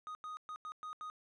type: tone bursts at uneven times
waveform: triangle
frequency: 1244.5 Hz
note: D#6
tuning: in tune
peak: -40 dBFS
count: 6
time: 0.07-0.15 / 0.24-0.37 / 0.49-0.56 / 0.65-0.72 / 0.83-0.93 / 1.01-1.1 s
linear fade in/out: 0 ms
effects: resampled to 22050 Hz